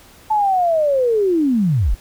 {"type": "linear sweep", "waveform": "sine", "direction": "down", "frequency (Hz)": [876, 30.88], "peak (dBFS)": -13, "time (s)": [0.3, 1.95], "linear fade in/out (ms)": 10, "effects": ["pink hiss -46 dBFS RMS until 2 s"]}